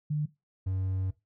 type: tone pair in turn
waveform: sine / triangle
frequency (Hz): 150 / 94.49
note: D3 / F#2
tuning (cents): +37 / +37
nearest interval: minor sixth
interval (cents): 800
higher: first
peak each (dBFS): -26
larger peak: neither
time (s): 0.1-0.26 / 0.66-1.11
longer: second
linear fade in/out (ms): 10
effects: noise-tail reverb RT60 0.2 s tail -17 dB re dry